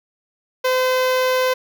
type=tone with notch filter; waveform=sawtooth; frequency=512 Hz; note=C5; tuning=38 cents flat; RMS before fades=-18 dBFS; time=0.64-1.54 s; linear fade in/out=10 ms; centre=8500 Hz; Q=1.1; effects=none